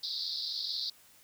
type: band-pass noise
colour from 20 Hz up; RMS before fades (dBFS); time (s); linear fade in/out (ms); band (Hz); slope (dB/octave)
white; -36; 0.03-0.9; 5; 3700 to 5000; 96
effects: white hiss -60 dBFS RMS until 1.23 s